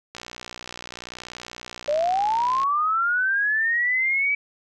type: click train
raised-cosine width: 0.2 ms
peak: -18 dBFS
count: 152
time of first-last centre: 0.15-2.634 s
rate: 60.8 Hz
type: linear sweep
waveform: sine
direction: up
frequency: 572 to 2300 Hz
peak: -19 dBFS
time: 1.88-4.35 s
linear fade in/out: 5 ms
effects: none